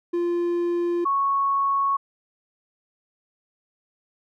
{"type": "tone pair in turn", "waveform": ["triangle", "sine"], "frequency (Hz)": [346.7, 1105.8], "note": ["F4", "C#6"], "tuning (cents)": [-13, -5], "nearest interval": "octave + minor sixth", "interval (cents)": 2008, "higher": "second", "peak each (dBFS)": -19, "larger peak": "neither", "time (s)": [[0.13, 1.05], [1.05, 1.97]], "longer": "neither", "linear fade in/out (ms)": 10, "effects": []}